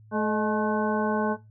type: harmonic tone with a mistuned harmonic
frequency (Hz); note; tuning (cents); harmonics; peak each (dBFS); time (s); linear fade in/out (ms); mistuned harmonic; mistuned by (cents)
215.1; A3; -39; 1 / 2 / 3 / 4 / 5 / 7; -26 / -29 / -31 / -32 / -33 / -34; 0.11-1.37; 50; 3; -62
effects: noise-tail reverb RT60 0.2 s tail -17 dB re dry + added 108 Hz sine -49 dBFS peak until 1.5 s